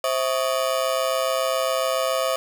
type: ring-modulated tone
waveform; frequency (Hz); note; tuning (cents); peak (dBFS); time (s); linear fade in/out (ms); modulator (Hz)
30% pulse; 591; D5; +11; -15; 0.04-2.36; 0; 63.6
effects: none